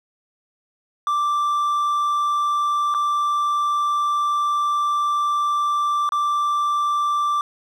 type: tone with dropouts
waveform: triangle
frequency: 1174.7 Hz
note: D6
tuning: in tune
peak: -16 dBFS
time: 1.07-7.41 s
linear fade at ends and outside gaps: 1 ms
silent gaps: 2.941-2.947 / 6.091-6.121 s
effects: none